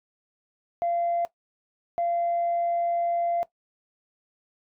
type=tone bursts at uneven times; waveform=sine; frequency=688 Hz; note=F5; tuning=26 cents flat; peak=-22 dBFS; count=2; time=0.82-1.25 / 1.98-3.43 s; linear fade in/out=0 ms; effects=noise-tail reverb RT60 0.1 s tail -17 dB re dry + tanh soft clip ceiling -19 dBFS